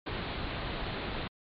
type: low-pass noise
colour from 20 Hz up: pink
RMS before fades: -36 dBFS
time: 0.06-1.28 s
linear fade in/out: 10 ms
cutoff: 4300 Hz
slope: 96 dB/octave
effects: MP3 48 kbps